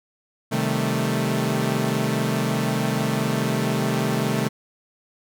sawtooth chord, A half-diminished seventh, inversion first, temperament equal, 130.81 / 155.56 / 196 / 220 Hz, C3 / Eb3 / G3 / A3, 0 / 0 / 0 / 0 cents, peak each -22 / -23 / -25 / -21 dBFS, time 0.51-4.49 s, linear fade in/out 20 ms, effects none

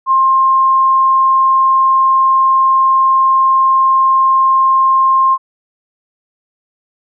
sine tone, 1060 Hz, C6, 22 cents sharp, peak -7 dBFS, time 0.06-5.38 s, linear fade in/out 50 ms, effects none

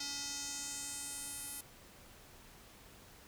square tone with band-pass filter sweep, 283 Hz, C#4, 36 cents sharp, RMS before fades -43 dBFS, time 0-1.61 s, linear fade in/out 5 ms, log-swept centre 5300 to 11000 Hz, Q 2.7, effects pink hiss -58 dBFS RMS until 3.27 s

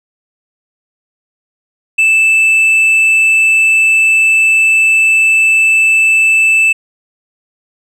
triangle tone with tanh clipping, 2637 Hz, E7, in tune, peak -7 dBFS, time 1.98-6.73 s, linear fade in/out 10 ms, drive 8 dB, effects none

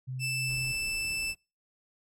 sine tone with tremolo, 129.1 Hz, C3, 23 cents flat, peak -33 dBFS, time 0.07-0.73 s, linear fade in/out 20 ms, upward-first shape sine, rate 3 Hz, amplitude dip 25%
sawtooth tone, 2645 Hz, E7, 5 cents sharp, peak -27 dBFS, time 0.19-1.35 s, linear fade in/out 50 ms
brown noise, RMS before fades -45 dBFS, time 0.46-1.36 s, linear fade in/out 50 ms
effects noise-tail reverb RT60 0.3 s tail -26 dB re dry + low-pass 12000 Hz 12 dB/octave

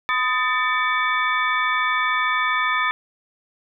sine tone cluster, 1014 / 1247 / 1782 / 2269 / 3489 Hz, B5 / D#6 / A6 / C#7 / A7, +45 / +3 / +22 / +40 / -15 cents, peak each -26 / -23 / -23 / -25 / -31 dBFS, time 0.09-2.91 s, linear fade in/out 0 ms, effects none

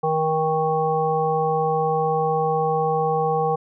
harmonic tone, 157.9 Hz, D#3, 26 cents sharp, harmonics 1 / 3 / 5 / 7, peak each -27 / -22 / -22 / -28 dBFS, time 0.03-3.56 s, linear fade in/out 10 ms, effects none

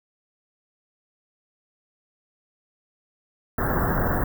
pink band-stop noise, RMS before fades -23 dBFS, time 3.58-4.24 s, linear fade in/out 5 ms, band 1800 to 15000 Hz, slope 96 dB/octave, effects none

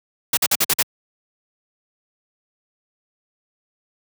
white noise bursts, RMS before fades -17 dBFS, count 6, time 0.33-0.827 s, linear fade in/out 5 ms, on 42 ms, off 49 ms, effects high-pass 100 Hz 12 dB/octave

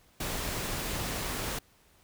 pink noise, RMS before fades -34 dBFS, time 0.2-1.59 s, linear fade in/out 5 ms, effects pink hiss -63 dBFS RMS until 2.03 s

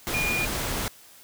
sine tone in noise, 2430 Hz, D#7, 42 cents flat, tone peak -25 dBFS, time 0.14-0.45 s, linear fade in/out 0 ms, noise pink, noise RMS -29 dBFS, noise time 0.07-0.88 s, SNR +1 dB, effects white hiss -51 dBFS RMS until 1.23 s

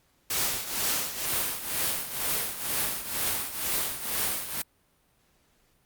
white noise with tremolo, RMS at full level -26 dBFS, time 0.3-4.62 s, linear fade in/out 5 ms, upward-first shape triangle, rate 2.1 Hz, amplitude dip 75%, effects pink hiss -67 dBFS RMS until 5.85 s + Opus 48 kbps

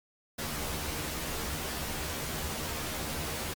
pink noise with comb filter, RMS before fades -35 dBFS, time 0.38-3.54 s, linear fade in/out 10 ms, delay 13 ms, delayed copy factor +0.9, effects MP3 96 kbps

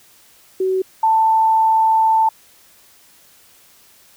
sine tone pair in turn, 376.6 / 887 Hz, F#4 / A5, +31 / +14 cents, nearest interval octave + minor third, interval 1483 cents, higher second, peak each -15 / -11 dBFS, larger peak second, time 0.6-0.82 / 1.03-2.29 s, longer second, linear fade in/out 5 ms, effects white hiss -50 dBFS RMS until 4.16 s

